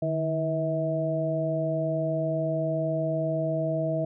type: harmonic tone with a mistuned harmonic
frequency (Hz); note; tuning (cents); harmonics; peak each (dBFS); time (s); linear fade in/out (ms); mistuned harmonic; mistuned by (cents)
161.1; E3; -39; 1 / 2 / 3 / 4; -29 / -33 / -37 / -27; 0.02-4.05; 5; 1; -84
effects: none